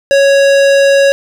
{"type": "tone with hard clipping", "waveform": "sine", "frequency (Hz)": 554.4, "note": "C#5", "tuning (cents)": 0, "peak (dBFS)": -7, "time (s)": [0.11, 1.12], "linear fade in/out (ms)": 0, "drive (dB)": 18, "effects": []}